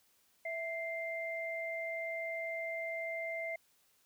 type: tone pair together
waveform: sine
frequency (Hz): 658.7 / 2093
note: E5 / C7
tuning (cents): -1 / 0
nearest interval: octave + minor sixth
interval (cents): 2001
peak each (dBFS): -39 / -39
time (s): 0.45-3.56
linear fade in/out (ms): 5
effects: white hiss -71 dBFS RMS until 4.05 s